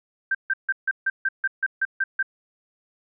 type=tone bursts; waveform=sine; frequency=1568 Hz; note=G6; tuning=in tune; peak=-19 dBFS; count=11; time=0.31-2.228 s; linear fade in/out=5 ms; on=38 ms; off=150 ms; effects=none